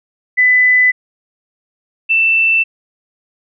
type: tone pair in turn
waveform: sine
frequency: 2000 / 2666 Hz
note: B6 / E7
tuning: +21 / +19 cents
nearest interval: perfect fourth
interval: 498 cents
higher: second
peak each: -7 / -9 dBFS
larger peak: first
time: 0.37-0.92 / 2.09-2.64 s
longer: neither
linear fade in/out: 20 ms
effects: none